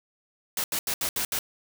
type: noise bursts at uneven times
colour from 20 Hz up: white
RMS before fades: -28 dBFS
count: 6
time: 0.57-0.64 / 0.72-0.79 / 0.87-0.94 / 1.01-1.09 / 1.16-1.25 / 1.32-1.39 s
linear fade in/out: 2 ms
effects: none